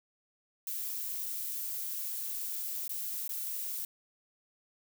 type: noise with dropouts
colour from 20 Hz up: violet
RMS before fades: -37 dBFS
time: 0.67-3.85 s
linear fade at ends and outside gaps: 2 ms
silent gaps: 2.879-2.893 / 3.278-3.292 s
effects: none